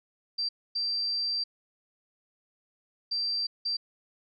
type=tone bursts at uneven times; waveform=sine; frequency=4699 Hz; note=D8; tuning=in tune; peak=-27 dBFS; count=4; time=0.38-0.49 / 0.75-1.44 / 3.11-3.47 / 3.65-3.77 s; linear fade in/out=10 ms; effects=none